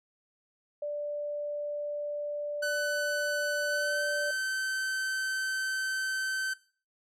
sine tone, 587.3 Hz, D5, in tune, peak -31 dBFS, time 0.82-4.31 s, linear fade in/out 5 ms
45% pulse tone with pitch glide, 1501 to 1540.5 Hz, F#6 to G6, +24 to -31 cents, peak -29 dBFS, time 2.62-6.54 s, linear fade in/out 10 ms, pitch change +45 cents, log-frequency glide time 3.66-4.03 s
effects noise-tail reverb RT60 0.4 s tail -19 dB re dry + low-pass 11000 Hz 12 dB/octave

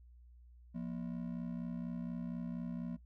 triangle ring-modulated tone, 205.6 Hz, G#3, 17 cents flat, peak -33 dBFS, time 0.74-2.97 s, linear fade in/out 20 ms, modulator 32.1 Hz, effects noise-tail reverb RT60 0.1 s tail -17 dB re dry + added 60 Hz sine -56 dBFS peak until 3.05 s

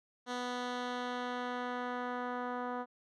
10% pulse tone with low-pass filter sweep, 246.9 Hz, B3, in tune, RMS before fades -38 dBFS, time 0.26-2.86 s, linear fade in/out 50 ms, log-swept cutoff 5400 to 1200 Hz, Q 1, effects none

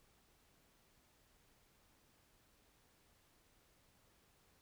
silence, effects pink hiss -72 dBFS RMS until 4.61 s

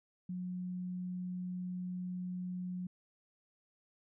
sine tone, 181.1 Hz, F#3, 37 cents flat, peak -37 dBFS, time 0.29-2.87 s, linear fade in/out 5 ms, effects none

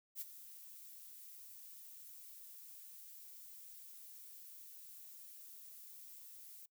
violet noise with ADSR envelope, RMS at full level -42 dBFS, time 0.15-6.66 s, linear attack 58 ms, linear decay 26 ms, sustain -13 dB, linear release 7 ms, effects noise-tail reverb RT60 0.1 s tail -22 dB re dry

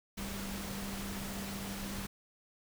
sine tone in noise, 197 Hz, G3, 9 cents sharp, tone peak -41 dBFS, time 0.17-2.07 s, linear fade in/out 10 ms, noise pink, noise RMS -42 dBFS, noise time 0.17-2.07 s, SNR -2 dB, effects none

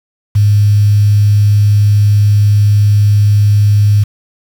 sine tone with quantisation, 103.4 Hz, G#2, 7 cents flat, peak -5 dBFS, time 0.35-4.04 s, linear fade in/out 10 ms, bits 5, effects none

